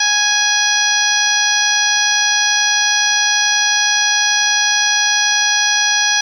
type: harmonic tone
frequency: 830.6 Hz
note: G#5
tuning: in tune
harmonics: 1 / 2 / 3 / 4 / 5 / 6 / 7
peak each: -23 / -17 / -23 / -20 / -23 / -22 / -17 dBFS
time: 0-6.21 s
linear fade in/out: 5 ms
effects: 7-bit